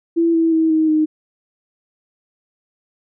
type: tone with pitch steps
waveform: sine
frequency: 334.2 / 327.9 / 321.7 / 315.6 / 309.7 Hz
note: E4 / E4 / E4 / D#4 / D#4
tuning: +24 / -9 / -42 / +25 / -8 cents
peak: -12 dBFS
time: 0.16-1.06 s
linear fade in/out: 20 ms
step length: 180 ms
effects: none